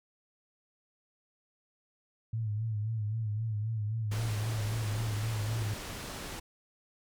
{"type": "tone with vibrato", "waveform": "sine", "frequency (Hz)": 108.8, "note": "A2", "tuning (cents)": -19, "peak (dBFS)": -30, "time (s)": [2.33, 5.74], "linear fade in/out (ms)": 5, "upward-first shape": "sine", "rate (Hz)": 3.8, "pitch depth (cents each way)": 76}
{"type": "low-pass noise", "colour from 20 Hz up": "pink", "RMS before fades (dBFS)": -41, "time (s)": [4.11, 6.4], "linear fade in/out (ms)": 10, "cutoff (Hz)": 11000, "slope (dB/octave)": 12}
{"effects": []}